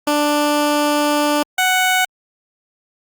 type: tone pair in turn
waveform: 15% pulse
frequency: 294.7 / 742.6 Hz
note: D4 / F#5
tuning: +6 / +6 cents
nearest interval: octave + major third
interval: 1600 cents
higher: second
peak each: -8 / -7 dBFS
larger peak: second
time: 0.07-1.43 / 1.58-2.05 s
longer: first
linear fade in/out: 5 ms
effects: Opus 48 kbps